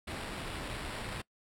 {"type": "noise with sample-and-hold", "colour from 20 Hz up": "pink", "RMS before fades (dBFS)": -40, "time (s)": [0.07, 1.22], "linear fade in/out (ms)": 10, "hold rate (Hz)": 6300, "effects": ["noise-tail reverb RT60 0.1 s tail -22 dB re dry", "low-pass 12000 Hz 12 dB/octave"]}